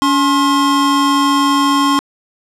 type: tone pair together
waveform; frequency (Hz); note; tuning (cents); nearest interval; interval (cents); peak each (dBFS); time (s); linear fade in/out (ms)
square; 282.8 / 1067.7; C#4 / C6; +35 / +35; octave + major seventh; 2300; -14; 0.02-1.99; 0
effects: low-pass 9000 Hz 12 dB/octave